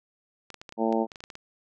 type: clicks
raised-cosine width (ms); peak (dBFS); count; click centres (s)
0.2; -24; 12; 0.503 / 0.543 / 0.615 / 0.692 / 0.724 / 0.926 / 1.118 / 1.158 / 1.205 / 1.239 / 1.302 / 1.354
type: harmonic tone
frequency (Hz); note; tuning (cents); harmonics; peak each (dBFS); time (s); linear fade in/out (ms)
112.6; A2; +40; 2 / 3 / 4 / 5 / 6 / 7 / 8; -27 / -29 / -30 / -31 / -32 / -32 / -33; 0.77-1.07; 50
effects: none